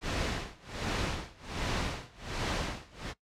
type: noise with tremolo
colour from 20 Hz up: pink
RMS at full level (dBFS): -31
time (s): 0.01-3.14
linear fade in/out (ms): 50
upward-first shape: sine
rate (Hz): 1.3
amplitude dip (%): 95
effects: noise-tail reverb RT60 0.1 s tail -18 dB re dry + low-pass 5000 Hz 12 dB/octave